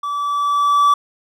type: tone with level ramp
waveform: triangle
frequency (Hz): 1154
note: D6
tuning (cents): -31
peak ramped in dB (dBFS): -19 to -7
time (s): 0.03-0.94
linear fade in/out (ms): 5
effects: none